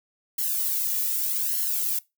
violet noise with flanger, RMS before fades -26 dBFS, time 0.38-1.99 s, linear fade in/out 5 ms, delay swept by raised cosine 0.82 to 1.92 ms, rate 0.83 Hz, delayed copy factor -1, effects noise-tail reverb RT60 0.2 s tail -21 dB re dry

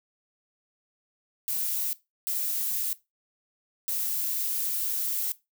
violet noise bursts at uneven times, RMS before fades -29 dBFS, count 3, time 1.48-1.93 / 2.27-2.93 / 3.88-5.32 s, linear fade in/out 0 ms, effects noise-tail reverb RT60 0.2 s tail -17 dB re dry

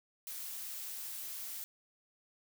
blue noise, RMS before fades -43 dBFS, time 0.27-1.64 s, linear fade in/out 0 ms, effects none

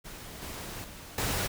pink noise with level steps, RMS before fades -44 / -40 / -46 / -30 dBFS, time 0.04-1.48 s, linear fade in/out 20 ms, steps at 0.42 / 0.84 / 1.18 s, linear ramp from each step 2 ms, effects none

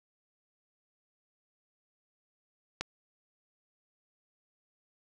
click, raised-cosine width 0.2 ms, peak -15 dBFS, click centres 2.81 s, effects none

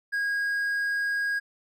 triangle tone, 1638 Hz, G#6, 24 cents flat, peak -23 dBFS, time 0.12-1.4 s, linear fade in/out 20 ms, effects none

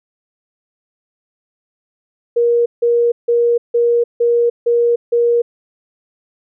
sine tone bursts, 473.3 Hz, A#4, 26 cents sharp, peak -10 dBFS, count 7, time 2.36-5.42 s, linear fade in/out 10 ms, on 300 ms, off 160 ms, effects none

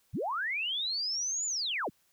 sine linear two-way sweep, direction up then down, 59.1 to 7100 to 59.1 Hz, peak -30 dBFS, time 0.13-1.9 s, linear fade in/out 20 ms, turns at 1.46 s, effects white hiss -70 dBFS RMS until 2.12 s

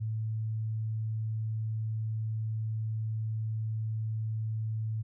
sine tone, 110 Hz, A2, in tune, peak -30 dBFS, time 0-5.03 s, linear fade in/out 20 ms, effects none

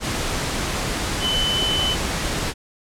sine tone in noise, 3024 Hz, F#7, 37 cents sharp, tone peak -20 dBFS, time 1.2-1.97 s, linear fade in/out 50 ms, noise pink, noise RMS -24 dBFS, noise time 0-2.54 s, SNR +1 dB, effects low-pass 9000 Hz 12 dB/octave

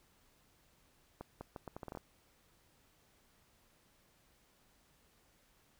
accelerating click train, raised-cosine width 1 ms, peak -30 dBFS, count 10, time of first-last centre 1.21-1.973 s, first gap 200 ms, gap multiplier 0.76, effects pink hiss -70 dBFS RMS until 5.79 s

